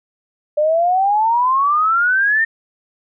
sine exponential sweep, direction up, 590 to 1836 Hz, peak -12 dBFS, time 0.57-2.45 s, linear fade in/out 10 ms, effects none

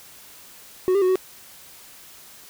triangle tone with pitch steps, 369.7 / 399.2 / 368.2 / 373.7 Hz, F#4 / G4 / F#4 / F#4, -1 / +32 / -8 / +17 cents, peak -14 dBFS, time 0.88-1.156 s, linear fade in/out 0 ms, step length 69 ms, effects white hiss -46 dBFS RMS until 2.49 s

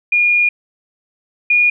sine tone pair in turn, 2430 / 2438 Hz, D#7 / D#7, -42 / -36 cents, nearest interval unison, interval 6 cents, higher second, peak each -10 / -9 dBFS, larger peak second, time 0.12-0.49 / 1.5-1.7 s, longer first, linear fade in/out 5 ms, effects none

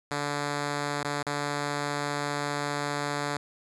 5% pulse tone with dropouts, 145 Hz, D3, 22 cents flat, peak -17 dBFS, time 0.11-3.37 s, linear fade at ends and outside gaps 2 ms, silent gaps 1.032-1.047 / 1.228-1.267 s, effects resampled to 22050 Hz

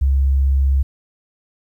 sine tone, 67.9 Hz, C#2, 35 cents flat, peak -12 dBFS, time 0.01-0.83 s, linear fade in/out 10 ms, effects 9-bit

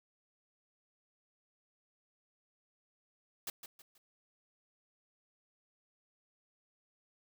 white noise with echo, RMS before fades -40 dBFS, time 3.47-3.5 s, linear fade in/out 2 ms, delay 160 ms, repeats 3, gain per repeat -9 dB, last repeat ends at 3.98 s, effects none

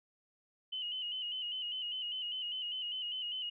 sine tone with vibrato, 2960 Hz, F#7, in tune, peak -36 dBFS, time 0.72-3.5 s, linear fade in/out 10 ms, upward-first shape square, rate 5 Hz, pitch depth 48 cents each way, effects none

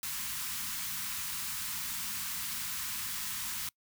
white band-stop noise, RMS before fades -37 dBFS, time 0.03-3.69 s, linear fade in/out 2 ms, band 250 to 930 Hz, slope 48 dB/octave, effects noise-tail reverb RT60 0.1 s tail -25 dB re dry

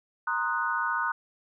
sine chord, C half-diminished seventh, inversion third, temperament equal, 932.3 / 1046.5 / 1244.5 / 1480 Hz, Bb5 / C6 / Eb6 / Gb6, 0 / 0 / 0 / 0 cents, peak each -32 / -34 / -31 / -29 dBFS, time 0.27-1.12 s, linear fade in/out 5 ms, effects none

